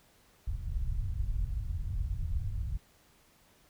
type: low-pass noise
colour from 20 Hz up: pink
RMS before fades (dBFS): -33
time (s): 0.47-2.78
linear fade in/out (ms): 10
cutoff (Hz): 100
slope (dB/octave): 24
effects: pink hiss -64 dBFS RMS until 3.69 s